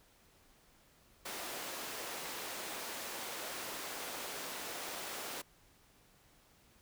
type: high-pass noise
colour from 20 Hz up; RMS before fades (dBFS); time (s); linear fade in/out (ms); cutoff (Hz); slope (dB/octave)
pink; -43; 1.25-5.42; 10; 390; 12
effects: pink hiss -66 dBFS RMS until 6.81 s